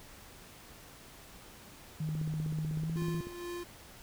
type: tone with pitch glide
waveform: sine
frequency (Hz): 155.56 to 163.29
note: D#3 to E3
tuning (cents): 0 to -16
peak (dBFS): -32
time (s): 2-3.21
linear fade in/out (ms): 5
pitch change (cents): +84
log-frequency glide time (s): 2.79-2.91
type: click train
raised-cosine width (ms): 3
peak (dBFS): -30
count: 20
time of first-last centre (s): 2.09-3.27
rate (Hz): 16.1
type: tone with tremolo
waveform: square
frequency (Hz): 349.2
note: F4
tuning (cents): 0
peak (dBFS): -38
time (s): 2.96-3.64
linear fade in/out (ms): 10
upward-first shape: sine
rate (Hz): 2.2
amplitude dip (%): 55
effects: pink hiss -53 dBFS RMS until 4.02 s